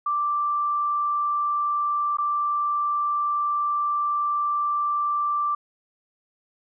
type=tone with dropouts; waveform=sine; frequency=1174.7 Hz; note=D6; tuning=in tune; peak=-21 dBFS; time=0.06-5.55 s; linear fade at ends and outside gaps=5 ms; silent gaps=2.171-2.184 s; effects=none